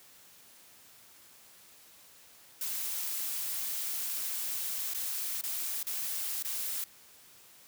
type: noise with dropouts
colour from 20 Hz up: blue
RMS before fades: -35 dBFS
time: 2.61-6.84 s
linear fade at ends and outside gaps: 2 ms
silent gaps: 4.936-4.946 / 5.412-5.436 / 5.829-5.868 / 6.425-6.448 s
effects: white hiss -57 dBFS RMS until 7.67 s + high-pass 60 Hz 12 dB/octave